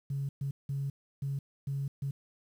sine tone bursts at uneven times, 138.59 Hz, C#3, in tune, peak -30 dBFS, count 6, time 0.1-0.29 / 0.41-0.51 / 0.69-0.9 / 1.22-1.39 / 1.67-1.88 / 2.02-2.11 s, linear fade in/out 5 ms, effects tanh soft clip ceiling -26 dBFS + 10-bit

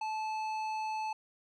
sine tone with tanh clipping, 870 Hz, A5, 20 cents flat, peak -35 dBFS, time 0.01-1.13 s, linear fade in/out 5 ms, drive 12 dB, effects none

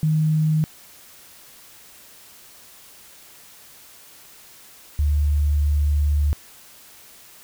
sine tone pair in turn, 155.56 / 73.41 Hz, D#3 / D2, 0 / 0 cents, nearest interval octave + minor second, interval 1300 cents, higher first, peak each -16 dBFS, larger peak neither, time 0.03-0.64 / 4.99-6.33 s, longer second, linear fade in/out 0 ms, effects white hiss -47 dBFS RMS until 7.43 s

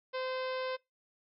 harmonic tone, 516 Hz, C5, 24 cents flat, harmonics 1 / 2 / 3 / 4 / 5 / 6 / 7 / 8 / 9 / 10, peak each -35 / -41 / -45 / -47 / -49 / -51 / -52 / -53 / -54 / -55 dBFS, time 0.13-0.77 s, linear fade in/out 20 ms, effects noise-tail reverb RT60 0.2 s tail -23 dB re dry

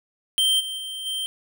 square tone with level steps, 3137 Hz, G7, 1 cent sharp, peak -18 / -29 / -31 / -26 dBFS, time 0.38-1.26 s, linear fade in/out 0 ms, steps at 0.59 / 0.77 / 1.05 s, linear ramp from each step 20 ms, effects none

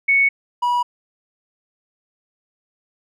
sine / triangle tone pair in turn, 2217 / 971.7 Hz, C#7 / B5, 0 / -28 cents, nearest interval octave + major second, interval 1428 cents, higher first, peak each -12 / -14 dBFS, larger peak first, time 0.08-0.29 / 0.62-0.83 s, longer neither, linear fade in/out 10 ms, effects none

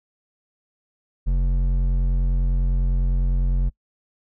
sine tone with hard clipping, 44.95 Hz, F#1, 49 cents flat, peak -19 dBFS, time 1.26-3.7 s, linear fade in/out 20 ms, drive 8 dB, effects noise-tail reverb RT60 0.1 s tail -25 dB re dry

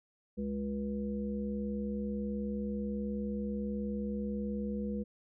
harmonic tone, 69.3 Hz, C#2, in tune, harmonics 1 / 3 / 5 / 7, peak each -43 / -34 / -46 / -41 dBFS, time 0.37-5.04 s, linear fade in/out 20 ms, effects none

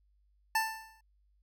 25% pulse tone with exponential decay, 886 Hz, A5, 12 cents sharp, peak -21 dBFS, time 0.55-1.01 s, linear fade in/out 5 ms, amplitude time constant 100 ms, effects added 50 Hz sine -66 dBFS peak until 1.42 s

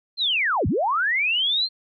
sine linear two-way sweep, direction down then up, 4245 to 65.41 to 4245 Hz, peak -19 dBFS, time 0.17-1.69 s, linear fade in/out 50 ms, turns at 0.67 s, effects none

